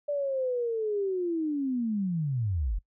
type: linear sweep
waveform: sine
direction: down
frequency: 587.3 to 39.99 Hz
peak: -26 dBFS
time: 0.08-2.79 s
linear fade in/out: 10 ms
effects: noise-tail reverb RT60 0.1 s tail -21 dB re dry